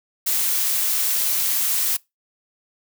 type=noise; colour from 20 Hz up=blue; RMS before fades=-21 dBFS; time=0.26-1.97 s; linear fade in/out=10 ms; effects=noise-tail reverb RT60 0.2 s tail -23 dB re dry